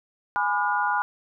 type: chord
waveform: sine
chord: G# diminished seventh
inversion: none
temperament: just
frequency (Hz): 830.6 / 996.7 / 1196.1 / 1435.3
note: G#5 / B5 / D6 / F6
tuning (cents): 0 / +16 / +31 / +47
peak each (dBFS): -26 / -26 / -32 / -26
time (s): 0.36-1.02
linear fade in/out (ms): 0
effects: none